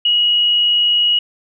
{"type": "tone with frequency modulation", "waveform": "sine", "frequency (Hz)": 2900, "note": "F#7", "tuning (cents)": -35, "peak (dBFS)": -11, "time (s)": [0.05, 1.19], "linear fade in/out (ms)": 5, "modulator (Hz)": 79.4, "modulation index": 0.24, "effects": []}